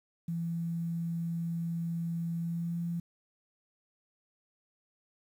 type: tone with pitch glide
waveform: sine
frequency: 167.9 to 170.54 Hz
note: E3 to F3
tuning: +32 to -41 cents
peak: -31 dBFS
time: 0.28-3 s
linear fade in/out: 5 ms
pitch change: +27 cents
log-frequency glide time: 2.4-2.8 s
effects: 10-bit